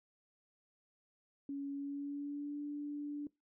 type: tone with pitch glide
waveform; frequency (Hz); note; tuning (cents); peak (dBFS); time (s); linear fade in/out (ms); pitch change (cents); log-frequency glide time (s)
sine; 280 to 291.6; C#4 to D4; +18 to -12; -38; 1.49-3.27; 2; +70; 1.72-2.61
effects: noise-tail reverb RT60 0.2 s tail -22 dB re dry